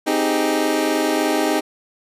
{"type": "chord", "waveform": "25% pulse", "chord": "Ab major seventh", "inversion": "first", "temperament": "equal", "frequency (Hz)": [261.6, 311.1, 392, 415.3], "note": ["C4", "Eb4", "G4", "Ab4"], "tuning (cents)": [0, 0, 0, 0], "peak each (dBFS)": [-21, -16, -21, -21], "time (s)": [0.06, 1.61], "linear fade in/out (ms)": 20, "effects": ["resampled to 32000 Hz"]}